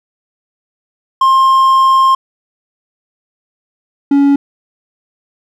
triangle tone pair in turn, 1061 / 281 Hz, C6 / C#4, +24 / +24 cents, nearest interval octave + major seventh, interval 2300 cents, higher first, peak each -4 dBFS, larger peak neither, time 1.21-2.15 / 4.11-4.36 s, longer first, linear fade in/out 5 ms, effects none

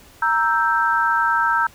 sine chord, E diminished, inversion second, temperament equal, 932.3 / 1318.5 / 1568 Hz, Bb5 / E6 / G6, 0 / 0 / 0 cents, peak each -20 dBFS, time 0.22-1.67 s, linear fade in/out 5 ms, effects pink hiss -48 dBFS RMS until 1.74 s

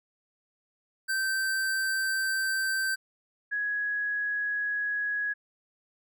square / sine tone pair in turn, 1555 / 1670 Hz, G6 / G#6, -14 / +9 cents, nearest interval minor second, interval 123 cents, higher second, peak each -27 dBFS, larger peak neither, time 1.08-2.96 / 3.51-5.34 s, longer first, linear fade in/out 20 ms, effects none

